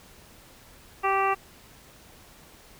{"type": "harmonic tone", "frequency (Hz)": 389.6, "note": "G4", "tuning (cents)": -11, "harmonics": [1, 2, 3, 4, 5, 6, 7], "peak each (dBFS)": [-29, -26, -25, -37, -34, -37, -33], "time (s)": [1.03, 1.35], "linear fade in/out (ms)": 20, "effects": ["pink hiss -52 dBFS RMS until 2.79 s"]}